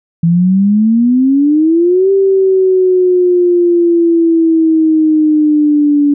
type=exponential two-way sweep; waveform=sine; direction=up then down; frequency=164.81 to 392 to 287 Hz; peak=-6 dBFS; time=0.23-6.14 s; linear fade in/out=5 ms; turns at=2.11 s; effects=none